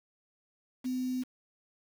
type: tone with quantisation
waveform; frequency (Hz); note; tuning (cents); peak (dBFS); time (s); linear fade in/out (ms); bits
sine; 254.4; C4; -48; -30; 0.84-1.24; 20; 8
effects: none